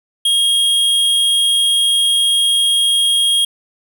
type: tone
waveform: square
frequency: 3259 Hz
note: G#7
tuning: 33 cents flat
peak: -12 dBFS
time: 0.25-3.45 s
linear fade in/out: 5 ms
effects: none